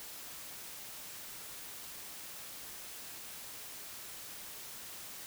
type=silence; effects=white hiss -47 dBFS RMS until 5.26 s